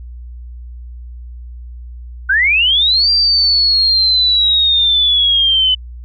sine linear two-way sweep, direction up then down, 1474 to 4734 to 3005 Hz, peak -9 dBFS, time 2.29-5.75 s, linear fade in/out 10 ms, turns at 3.1 s, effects added 60 Hz sine -28 dBFS peak until 6.04 s

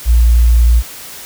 sine tone, 58.27 Hz, A#1, in tune, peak -5 dBFS, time 0.05-0.83 s, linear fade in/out 50 ms, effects white hiss -31 dBFS RMS until 1.25 s

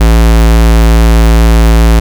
square tone, 56.1 Hz, A1, 34 cents sharp, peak -3 dBFS, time 0-2 s, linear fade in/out 10 ms, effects none

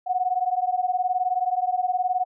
sine beating tone pair, 724 / 743 Hz, F#5 / F#5, -38 / +7 cents, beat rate 19 Hz, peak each -24 dBFS, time 0.06-2.25 s, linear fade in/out 20 ms, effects none

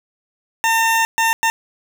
20% pulse tone bursts at uneven times, 906 Hz, A#5, 50 cents flat, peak -9 dBFS, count 3, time 0.64-1.05 / 1.18-1.33 / 1.43-1.5 s, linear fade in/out 0 ms, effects none

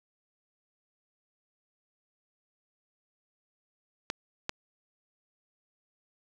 clicks, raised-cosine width 0.2 ms, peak -13 dBFS, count 2, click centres 4.101 / 4.494 s, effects none

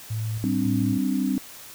sine tone with tremolo, 110 Hz, A2, in tune, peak -25 dBFS, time 0.1-0.98 s, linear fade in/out 10 ms, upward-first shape square, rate 1.8 Hz, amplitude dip 45%
sine chord, G suspended fourth, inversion none, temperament equal, 196 / 261.6 / 293.7 Hz, G3 / C4 / D4, 0 / 0 / 0 cents, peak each -26 / -24 / -28 dBFS, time 0.44-1.38 s, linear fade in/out 0 ms
effects white hiss -43 dBFS RMS until 1.74 s

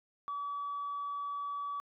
sine tone, 1144 Hz, D6, 46 cents flat, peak -34 dBFS, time 0.28-1.8 s, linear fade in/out 0 ms, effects tanh soft clip ceiling -31 dBFS

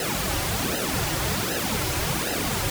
pink noise with flanger, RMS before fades -26 dBFS, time 0-2.7 s, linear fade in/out 2 ms, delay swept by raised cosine 0.87 to 4.67 ms, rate 1.3 Hz, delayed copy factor -0.85, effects none

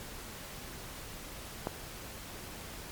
click, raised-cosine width 1 ms, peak -18 dBFS, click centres 1.671 s, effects pink hiss -45 dBFS RMS until 2.91 s + MP3 96 kbps

